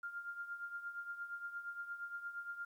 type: tone with tremolo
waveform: sine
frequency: 1400 Hz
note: F6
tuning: 4 cents sharp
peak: -39 dBFS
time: 0.03-2.65 s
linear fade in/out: 5 ms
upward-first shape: triangle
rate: 8.6 Hz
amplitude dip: 75%
effects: 12-bit